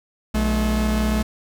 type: tone pair together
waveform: 45% pulse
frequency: 60.2 / 215.2 Hz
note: B1 / A3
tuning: -44 / -38 cents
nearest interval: octave + minor seventh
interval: 2206 cents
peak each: -21 dBFS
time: 0.34-1.23 s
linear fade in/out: 10 ms
effects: none